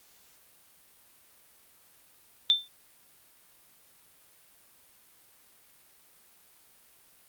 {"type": "tone with exponential decay", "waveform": "sine", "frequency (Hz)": 3559, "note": "A7", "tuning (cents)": 19, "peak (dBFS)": -15, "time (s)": [2.5, 2.68], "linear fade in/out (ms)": 0, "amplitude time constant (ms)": 38, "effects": ["white hiss -60 dBFS RMS until 7.28 s", "Opus 48 kbps"]}